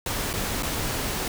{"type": "noise with dropouts", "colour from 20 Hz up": "pink", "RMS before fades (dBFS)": -28, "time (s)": [0.06, 1.28], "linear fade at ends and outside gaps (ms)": 2, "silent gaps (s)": [[0.331, 0.337], [0.625, 0.631]], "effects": []}